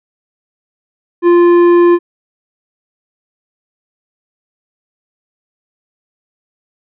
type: tone with tanh clipping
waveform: sine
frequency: 347.5 Hz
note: F4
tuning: 9 cents flat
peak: -6 dBFS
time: 1.22-1.99 s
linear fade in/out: 50 ms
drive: 10 dB
effects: none